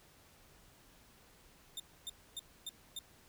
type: tone bursts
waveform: sawtooth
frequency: 3619 Hz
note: A7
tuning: 48 cents sharp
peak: -37 dBFS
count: 5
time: 1.77-2.99 s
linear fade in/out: 2 ms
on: 28 ms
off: 270 ms
effects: pink hiss -63 dBFS RMS until 3.28 s